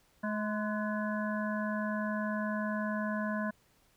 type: harmonic tone with a mistuned harmonic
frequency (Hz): 212.5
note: G#3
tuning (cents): +40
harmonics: 1 / 3 / 5 / 7 / 8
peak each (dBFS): -33 / -38 / -40 / -41 / -42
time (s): 0.23-3.51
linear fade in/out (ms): 10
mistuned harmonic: 5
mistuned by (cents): -52
effects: pink hiss -68 dBFS RMS until 3.96 s